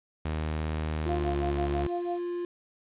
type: tone with pitch glide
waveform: sawtooth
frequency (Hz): 77.78 to 71.74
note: D#2 to D2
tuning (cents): 0 to -40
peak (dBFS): -25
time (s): 0.25-1.87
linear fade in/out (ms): 5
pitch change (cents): -140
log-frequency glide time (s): 1.09-1.31
type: tone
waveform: triangle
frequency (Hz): 350.1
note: F4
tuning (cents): +4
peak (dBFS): -28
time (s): 1.06-2.45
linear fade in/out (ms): 2
type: tone with tremolo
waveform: sine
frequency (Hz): 698.5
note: F5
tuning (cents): 0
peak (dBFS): -30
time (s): 1.09-2.2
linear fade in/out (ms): 2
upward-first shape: sine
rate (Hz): 6.1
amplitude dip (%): 100
effects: resampled to 8000 Hz + 9-bit